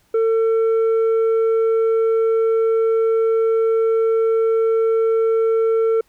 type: tone with tanh clipping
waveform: triangle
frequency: 450 Hz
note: A4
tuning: 39 cents sharp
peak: -15 dBFS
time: 0.14-6.01 s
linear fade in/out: 5 ms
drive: 9 dB
effects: pink hiss -60 dBFS RMS until 6.08 s